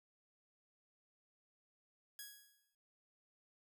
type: tone with exponential decay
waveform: 5% pulse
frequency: 1661.2 Hz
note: G#6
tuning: in tune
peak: -35 dBFS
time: 2.19-2.75 s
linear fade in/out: 1 ms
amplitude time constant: 120 ms
effects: none